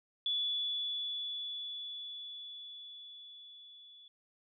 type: tone with level ramp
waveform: sine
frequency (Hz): 3435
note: A7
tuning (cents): -42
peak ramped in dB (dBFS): -30 to -54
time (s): 0.26-4.08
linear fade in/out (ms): 2
effects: none